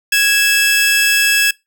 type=tone pair together; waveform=sawtooth; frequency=1659 / 2631 Hz; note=G#6 / E7; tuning=-2 / -4 cents; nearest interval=minor sixth; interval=798 cents; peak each=-10 dBFS; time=0.12-1.51 s; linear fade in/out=5 ms; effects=noise-tail reverb RT60 0.2 s tail -23 dB re dry